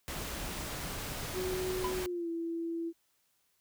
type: noise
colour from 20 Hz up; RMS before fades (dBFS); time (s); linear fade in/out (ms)
pink; -39; 0.08-2.06; 0
type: tone with pitch glide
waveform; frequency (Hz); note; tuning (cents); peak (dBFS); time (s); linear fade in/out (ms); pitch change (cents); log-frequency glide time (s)
sine; 370 to 333.5; F#4 to E4; 0 to +20; -33; 1.33-2.93; 50; -180; 1.98-2.29
type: tone with exponential decay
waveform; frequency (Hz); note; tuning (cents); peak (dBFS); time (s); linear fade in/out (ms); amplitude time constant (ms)
triangle; 1000; B5; +21; -29; 1.84-2.02; 5; 38
effects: white hiss -74 dBFS RMS until 3.6 s